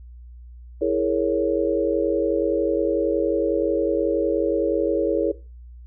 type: chord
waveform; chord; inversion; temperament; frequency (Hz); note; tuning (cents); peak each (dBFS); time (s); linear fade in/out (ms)
sine; A# half-diminished seventh; second; equal; 329.6 / 415.3 / 466.2 / 554.4; E4 / G#4 / A#4 / C#5; 0 / 0 / 0 / 0; -24; 0.81-5.32; 10
effects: noise-tail reverb RT60 0.3 s tail -18 dB re dry + added 60 Hz sine -39 dBFS peak until 5.86 s